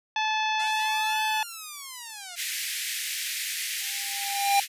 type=harmonic tone; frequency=867 Hz; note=A5; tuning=26 cents flat; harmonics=1 / 2 / 3 / 4 / 5 / 6 / 7; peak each=-26 / -32 / -31 / -33 / -42 / -45 / -45 dBFS; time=0.16-1.43 s; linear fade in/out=2 ms
type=linear two-way sweep; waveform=5% pulse; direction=up then down; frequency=659.3 to 1573 to 685 Hz; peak=-26 dBFS; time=0.59-2.36 s; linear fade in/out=10 ms; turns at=1.24 s
type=high-pass noise; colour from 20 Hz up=pink; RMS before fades=-31 dBFS; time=2.35-4.68 s; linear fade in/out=50 ms; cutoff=1800 Hz; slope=48 dB/octave
type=tone with exponential growth; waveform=square; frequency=799 Hz; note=G5; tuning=33 cents sharp; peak=-18 dBFS; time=3.81-4.6 s; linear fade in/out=5 ms; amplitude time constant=170 ms
effects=resampled to 32000 Hz